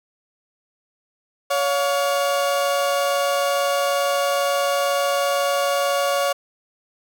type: tone pair together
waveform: 30% pulse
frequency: 563 / 709.3 Hz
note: C#5 / F5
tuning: +27 / +27 cents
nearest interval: major third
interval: 400 cents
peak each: -17 / -22 dBFS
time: 1.5-6.33 s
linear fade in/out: 10 ms
effects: none